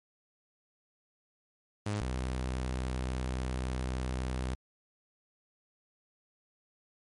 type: tone pair in turn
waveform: sawtooth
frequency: 103.83 / 63.59 Hz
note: G#2 / C2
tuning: 0 / -49 cents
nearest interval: minor sixth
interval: 849 cents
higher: first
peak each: -27 / -28 dBFS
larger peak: first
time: 1.86-2.01 / 2.01-4.55 s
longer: second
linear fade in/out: 5 ms
effects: MP3 48 kbps